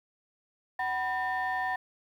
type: tone cluster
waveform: sine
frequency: 751 / 982 / 1810 Hz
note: F#5 / B5 / A6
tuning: +26 / -10 / +48 cents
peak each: -30 / -34 / -31 dBFS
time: 0.79-1.76 s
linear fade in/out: 5 ms
effects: tanh soft clip ceiling -23 dBFS + 10-bit